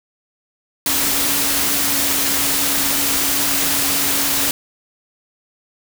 sine tone in noise, 279.9 Hz, C#4, 17 cents sharp, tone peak -29 dBFS, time 0.86-4.51 s, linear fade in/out 2 ms, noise white, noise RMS -18 dBFS, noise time 0.86-4.51 s, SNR -14 dB, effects none

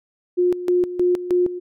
sine tone with tremolo, 357.5 Hz, F4, 41 cents sharp, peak -14 dBFS, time 0.37-1.6 s, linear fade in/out 20 ms, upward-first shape square, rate 3.2 Hz, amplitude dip 75%, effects none

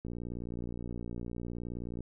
click train, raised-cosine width 3 ms, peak -27 dBFS, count 117, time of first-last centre 0.05-2.006 s, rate 59.3 Hz, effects none

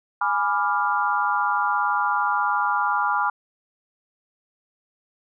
sine chord, G# diminished seventh, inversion none, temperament equal with one note detuned, 830.6 / 987.8 / 1182.8 / 1396.9 Hz, G#5 / B5 / D6 / F6, 0 / 0 / +12 / 0 cents, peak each -25 dBFS, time 0.21-3.3 s, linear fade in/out 5 ms, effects none

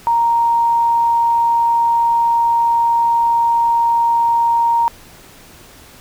sine tone, 932.3 Hz, A#5, in tune, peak -11 dBFS, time 0.07-4.88 s, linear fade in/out 0 ms, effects pink hiss -42 dBFS RMS until 6 s

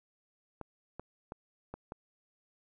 clicks, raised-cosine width 1 ms, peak -27 dBFS, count 5, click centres 0.613 / 0.996 / 1.321 / 1.74 / 1.921 s, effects none

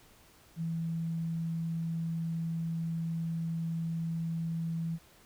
sine tone, 164.81 Hz, E3, in tune, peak -31 dBFS, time 0.56-4.99 s, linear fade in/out 50 ms, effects pink hiss -60 dBFS RMS until 5.25 s

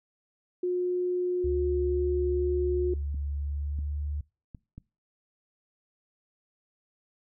sine tone, 359.8 Hz, F#4, 48 cents flat, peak -25 dBFS, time 0.63-2.94 s, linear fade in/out 5 ms
sine tone with pitch glide, 71.5 to 73.21 Hz, D2 to D2, -46 to -5 cents, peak -29 dBFS, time 1.44-4.21 s, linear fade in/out 5 ms, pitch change +41 cents, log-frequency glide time 3.37-3.96 s
clicks, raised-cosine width 5 ms, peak -30 dBFS, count 4, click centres 3.145 / 3.789 / 4.548 / 4.78 s
effects noise-tail reverb RT60 0.3 s tail -23 dB re dry

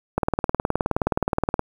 click train, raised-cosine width 1 ms, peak -6 dBFS, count 28, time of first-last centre 0.18-1.594 s, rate 19.1 Hz, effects 7-bit

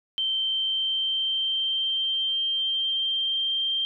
sine tone with pitch glide, 3121 to 3165 Hz, G7 to G7, -8 to +16 cents, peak -23 dBFS, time 0.18-3.85 s, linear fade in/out 0 ms, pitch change +24 cents, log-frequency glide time 0.4-3.5 s, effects none

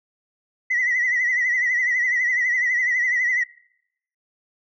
sine tone with vibrato, 1974 Hz, B6, 1 cent flat, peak -17 dBFS, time 0.7-3.44 s, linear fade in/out 10 ms, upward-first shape triangle, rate 12 Hz, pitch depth 86 cents each way, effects noise-tail reverb RT60 0.8 s tail -25 dB re dry + tanh soft clip ceiling -14 dBFS

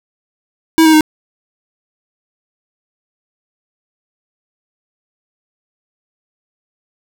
square tone with pitch steps, 323 / 316.2 / 309.5 Hz, E4 / D#4 / D#4, -35 / +28 / -9 cents, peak -6 dBFS, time 0.78-1.008 s, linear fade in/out 0 ms, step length 76 ms, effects none

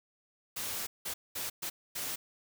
white noise bursts at uneven times, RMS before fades -37 dBFS, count 5, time 0.56-0.87 / 1.05-1.14 / 1.35-1.5 / 1.62-1.7 / 1.95-2.16 s, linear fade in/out 10 ms, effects none

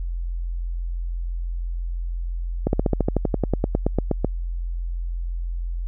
slowing click train, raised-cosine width 2 ms, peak -6 dBFS, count 18, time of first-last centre 2.67-4.246 s, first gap 61 ms, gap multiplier 1.05, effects added 43 Hz sine -24 dBFS peak until 5.87 s

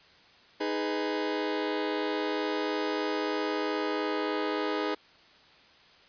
sawtooth chord, G# minor, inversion second, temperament just, 311.5 / 415.3 / 498.4 Hz, D#4 / G#4 / B4, +2 / 0 / +16 cents, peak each -28 / -28 / -31 dBFS, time 0.6-4.95 s, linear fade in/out 10 ms, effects white hiss -57 dBFS RMS until 6.08 s + resampled to 11025 Hz

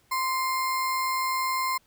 sine tone with sample-and-hold, 1039 Hz, C6, 12 cents flat, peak -24 dBFS, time 0.11-1.78 s, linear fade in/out 10 ms, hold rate 3150 Hz, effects pink hiss -64 dBFS RMS until 1.86 s

